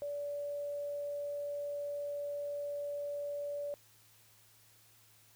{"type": "tone", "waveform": "sine", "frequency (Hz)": 577, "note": "D5", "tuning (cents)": -31, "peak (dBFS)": -36, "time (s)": [0.02, 3.74], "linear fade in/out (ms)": 0, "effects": ["added 109 Hz sine -70 dBFS peak until 5.35 s", "white hiss -64 dBFS RMS until 5.35 s"]}